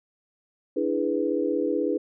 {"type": "chord", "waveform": "sine", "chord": "E dominant seventh", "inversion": "third", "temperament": "equal", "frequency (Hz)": [293.7, 329.6, 415.3, 493.9], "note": ["D4", "E4", "G#4", "B4"], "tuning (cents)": [0, 0, 0, 0], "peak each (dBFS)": -28, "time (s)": [0.76, 1.98], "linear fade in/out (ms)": 10, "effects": []}